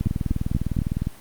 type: two click trains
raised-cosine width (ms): 5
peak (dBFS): -11 / -9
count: 22 / 4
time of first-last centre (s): 0.01-1.071 / 0.07-0.789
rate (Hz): 19.8 / 4.17
effects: pink hiss -47 dBFS RMS until 1.2 s + Opus 32 kbps